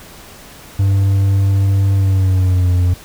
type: tone with pitch glide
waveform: triangle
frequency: 98 to 89.35 Hz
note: G2 to F2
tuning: 0 to +40 cents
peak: -8 dBFS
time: 0.79-2.94 s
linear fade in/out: 5 ms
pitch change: -160 cents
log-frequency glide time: 1.93-2.75 s
effects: pink hiss -38 dBFS RMS until 3.04 s